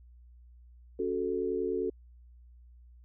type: chord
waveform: sine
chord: F# minor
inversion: second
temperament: equal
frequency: 277.2 / 370 / 440 Hz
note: C#4 / F#4 / A4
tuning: 0 / 0 / 0 cents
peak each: -37 / -32 / -32 dBFS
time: 0.99-1.9 s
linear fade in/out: 5 ms
effects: added 60 Hz sine -52 dBFS peak until 3.04 s